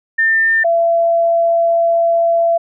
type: tone pair in turn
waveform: sine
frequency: 1799 / 673.9 Hz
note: A6 / E5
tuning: +38 / +38 cents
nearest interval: octave + perfect fourth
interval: 1700 cents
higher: first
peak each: -10 dBFS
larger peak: neither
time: 0.18-0.64 / 0.64-2.58 s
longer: second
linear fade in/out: 10 ms
effects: none